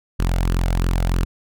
sawtooth tone with flanger, 43.65 Hz, F1, in tune, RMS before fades -19 dBFS, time 0.19-1.25 s, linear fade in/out 10 ms, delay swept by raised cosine 0.65 to 1.44 ms, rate 3 Hz, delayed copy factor +0.5, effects none

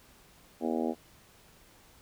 harmonic tone, 80.9 Hz, E2, 32 cents flat, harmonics 3 / 4 / 5 / 6 / 7 / 8 / 9 / 10, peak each -32 / -34 / -36 / -38 / -39 / -40 / -41 / -42 dBFS, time 0.6-0.95 s, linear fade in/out 50 ms, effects pink hiss -59 dBFS RMS until 2.01 s

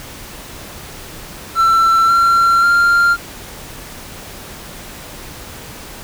triangle tone with pitch steps, 1342 / 1367 / 1392.5 Hz, E6 / F6 / F6, +31 / -37 / -5 cents, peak -7 dBFS, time 1.55-3.17 s, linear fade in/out 50 ms, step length 540 ms, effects pink hiss -33 dBFS RMS until 6.03 s

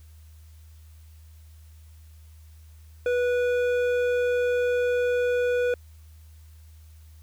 sine tone with hard clipping, 490.3 Hz, B4, 13 cents flat, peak -23 dBFS, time 3.06-5.74 s, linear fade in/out 2 ms, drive 10 dB, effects added 78 Hz sine -46 dBFS peak until 7.22 s + white hiss -62 dBFS RMS until 7.22 s

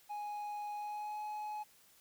triangle tone with pitch glide, 831 to 845 Hz, G#5 to G#5, +1 to +30 cents, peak -37 dBFS, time 0.09-1.64 s, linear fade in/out 20 ms, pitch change +29 cents, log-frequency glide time 0.74-1.2 s, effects white hiss -65 dBFS RMS until 2 s

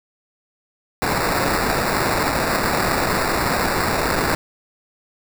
white noise with sample-and-hold, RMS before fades -20 dBFS, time 1.02-4.35 s, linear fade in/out 0 ms, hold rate 3150 Hz, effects none

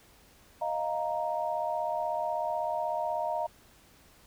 sine chord, Eb suspended second, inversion none, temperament equal, 622.3 / 698.5 / 932.3 Hz, Eb5 / F5 / Bb5, 0 / 0 / 0 cents, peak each -33 dBFS, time 0.61-3.47 s, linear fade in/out 10 ms, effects pink hiss -59 dBFS RMS until 4.26 s

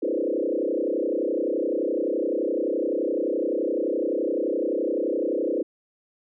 sine tone with frequency modulation, 416.1 Hz, G#4, 3 cents sharp, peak -22 dBFS, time 0.02-5.63 s, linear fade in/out 10 ms, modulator 31.7 Hz, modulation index 3.9, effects none

